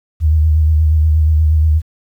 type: tone with vibrato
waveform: sine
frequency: 77.8 Hz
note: D#2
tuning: in tune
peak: -8 dBFS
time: 0.2-1.82 s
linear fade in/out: 50 ms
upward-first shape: sine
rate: 8.4 Hz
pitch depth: 45 cents each way
effects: 8-bit